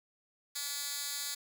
10% pulse tone with high-pass filter, 285.8 Hz, D4, 47 cents flat, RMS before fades -38 dBFS, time 0.55-1.35 s, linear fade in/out 10 ms, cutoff 4400 Hz, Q 0.75, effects none

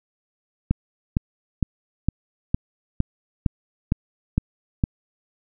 click train, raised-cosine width 5 ms, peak -6 dBFS, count 10, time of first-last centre 0.71-4.838 s, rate 2.18 Hz, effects none

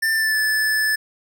square tone with pitch glide, 1786 to 1741.2 Hz, A6 to A6, +25 to -19 cents, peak -18 dBFS, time 0.02-0.96 s, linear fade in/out 10 ms, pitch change -44 cents, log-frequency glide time 0.13-0.38 s, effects none

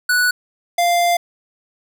square tone pair in turn, 1477 / 695.7 Hz, F#6 / F5, -3 / -7 cents, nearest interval octave + minor second, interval 1304 cents, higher first, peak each -14 dBFS, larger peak neither, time 0.09-0.31 / 0.78-1.17 s, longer second, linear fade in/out 5 ms, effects none

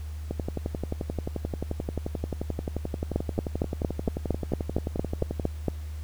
two click trains, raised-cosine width 2 ms, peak -11 / -16 dBFS, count 12 / 59, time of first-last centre 3.16-5.683 / 0.31-5.398 s, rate 4.36 / 11.4 Hz, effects added 76 Hz sine -33 dBFS peak until 6.03 s + pink hiss -53 dBFS RMS until 6.03 s

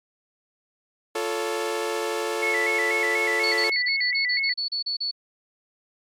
sawtooth chord, F augmented, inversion none, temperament equal with one note detuned, 349.2 / 440 / 561.5 Hz, F4 / A4 / C#5, 0 / 0 / +22 cents, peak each -27 / -23 / -28 dBFS, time 1.15-3.7 s, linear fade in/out 5 ms
sine tone with vibrato, 2080 Hz, C7, 11 cents flat, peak -22 dBFS, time 2.42-4.53 s, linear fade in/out 10 ms, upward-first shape square, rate 4.1 Hz, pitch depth 86 cents each way
sine tone bursts, 4435 Hz, C#8, in tune, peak -24 dBFS, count 12, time 3.43-5.113 s, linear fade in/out 10 ms, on 110 ms, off 33 ms
effects low-pass 12000 Hz 12 dB/octave + MP3 96 kbps

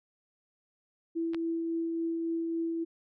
sine tone with tremolo, 331.1 Hz, E4, 8 cents sharp, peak -28 dBFS, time 1.15-2.85 s, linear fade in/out 20 ms, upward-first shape triangle, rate 3.6 Hz, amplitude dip 25%
clicks, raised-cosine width 0.3 ms, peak -32 / -23 dBFS, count 2, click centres 1.335 / 1.346 s
effects none

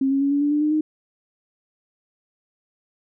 sine tone with pitch steps, 268.8 / 274.1 / 279.6 / 285.1 / 290.8 / 296.5 / 302.4 / 308.4 Hz, C4 / C#4 / C#4 / C#4 / D4 / D4 / D#4 / D#4, +47 / -19 / +15 / +49 / -17 / +17 / -49 / -15 cents, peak -17 dBFS, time 0.01-0.81 s, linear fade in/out 5 ms, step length 100 ms, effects none

